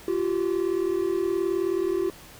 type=tone pair together; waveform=triangle; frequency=345.8 / 384.8 Hz; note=F4 / G4; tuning=-17 / -32 cents; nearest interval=major second; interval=185 cents; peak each=-23 dBFS; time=0.08-2.1 s; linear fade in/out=2 ms; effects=tanh soft clip ceiling -14 dBFS + pink hiss -47 dBFS RMS until 2.39 s